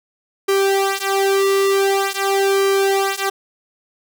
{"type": "tone with flanger", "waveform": "sawtooth", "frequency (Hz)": 392, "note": "G4", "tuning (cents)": 0, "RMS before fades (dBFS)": -17, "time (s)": [0.48, 3.3], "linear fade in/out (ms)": 10, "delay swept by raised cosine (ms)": [1.4, 3.9], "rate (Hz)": 0.46, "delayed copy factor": -0.95, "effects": []}